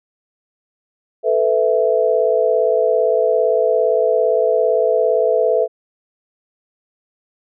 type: chord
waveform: sine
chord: A suspended second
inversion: none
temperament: equal with one note detuned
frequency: 440 / 497.6 / 659.3 Hz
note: A4 / B4 / E5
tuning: 0 / +13 / 0 cents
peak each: -17 dBFS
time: 1.23-5.68 s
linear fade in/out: 50 ms
effects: none